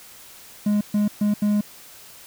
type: tone bursts at uneven times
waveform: triangle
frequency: 207.7 Hz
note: G#3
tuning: in tune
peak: -15 dBFS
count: 4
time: 0.66-0.81 / 0.94-1.08 / 1.21-1.34 / 1.42-1.61 s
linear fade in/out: 5 ms
effects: white hiss -45 dBFS RMS until 2.26 s